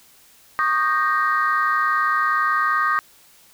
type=chord; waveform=sine; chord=Eb dominant seventh; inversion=third; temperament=equal with one note detuned; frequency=1108.7 / 1228.8 / 1568 / 1864.7 Hz; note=Db6 / Eb6 / G6 / Bb6; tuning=0 / -22 / 0 / 0 cents; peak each=-24 / -19 / -23 / -24 dBFS; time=0.59-2.99 s; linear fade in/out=0 ms; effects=tanh soft clip ceiling -9 dBFS + white hiss -52 dBFS RMS until 3.53 s